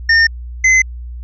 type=tone pair in turn; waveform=square; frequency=1820 / 2050 Hz; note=A#6 / C7; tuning=-42 / -36 cents; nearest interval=major second; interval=206 cents; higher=second; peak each=-8 dBFS; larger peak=neither; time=0.09-0.27 / 0.64-0.82 s; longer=neither; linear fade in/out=5 ms; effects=added 60 Hz sine -25 dBFS peak until 1.23 s + resampled to 16000 Hz